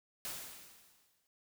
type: noise with exponential decay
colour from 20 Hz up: white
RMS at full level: -40 dBFS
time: 0.25-1.27 s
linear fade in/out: 0 ms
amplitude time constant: 220 ms
effects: none